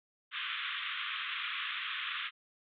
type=band-pass noise; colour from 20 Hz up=white; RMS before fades=-38 dBFS; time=0.31-2.31 s; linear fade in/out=50 ms; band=1100 to 3600 Hz; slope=96 dB/octave; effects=none